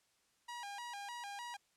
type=tone with vibrato; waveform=sawtooth; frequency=880 Hz; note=A5; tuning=in tune; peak=-40 dBFS; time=0.48-1.57 s; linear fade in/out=10 ms; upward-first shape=square; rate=3.3 Hz; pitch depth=150 cents each way; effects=white hiss -75 dBFS RMS until 1.76 s + low-pass 9000 Hz 12 dB/octave